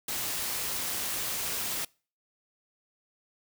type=noise with amplitude modulation; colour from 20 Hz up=white; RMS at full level=-31 dBFS; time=0.08-1.85 s; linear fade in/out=5 ms; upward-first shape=sine; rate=200 Hz; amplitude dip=35%; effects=noise-tail reverb RT60 0.4 s tail -26 dB re dry